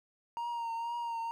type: tone with vibrato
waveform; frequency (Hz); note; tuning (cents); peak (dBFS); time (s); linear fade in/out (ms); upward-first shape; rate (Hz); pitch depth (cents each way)
triangle; 932.3; A#5; 0; -32; 0.37-1.31; 0; triangle; 2.1; 38
effects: none